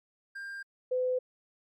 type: tone pair in turn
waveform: triangle / sine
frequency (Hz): 1596 / 506.5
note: G6 / B4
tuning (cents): +31 / +44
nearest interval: octave + minor sixth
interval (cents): 1987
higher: first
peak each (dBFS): -36 / -26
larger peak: second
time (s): 0.35-0.63 / 0.91-1.19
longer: neither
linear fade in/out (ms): 10
effects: MP3 64 kbps